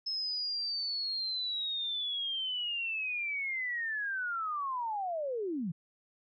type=linear sweep; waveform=sine; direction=down; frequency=5210 to 150 Hz; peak=-32 dBFS; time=0.06-5.72 s; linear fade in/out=10 ms; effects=none